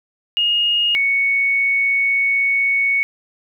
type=tone pair in turn; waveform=sine; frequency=2856 / 2221 Hz; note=F7 / C#7; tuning=+38 / +3 cents; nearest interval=major third; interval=435 cents; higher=first; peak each=-14 dBFS; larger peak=neither; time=0.37-0.95 / 0.95-3.03 s; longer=second; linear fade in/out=0 ms; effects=9-bit